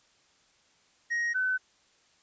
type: tone pair in turn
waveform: triangle / sine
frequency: 1880 / 1513.5 Hz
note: A#6 / F#6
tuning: +14 / +39 cents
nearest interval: major third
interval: 375 cents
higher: first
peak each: -25 dBFS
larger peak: neither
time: 1.1-1.34 / 1.34-1.58 s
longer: neither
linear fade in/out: 20 ms
effects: white hiss -65 dBFS RMS until 2.22 s + resampled to 16000 Hz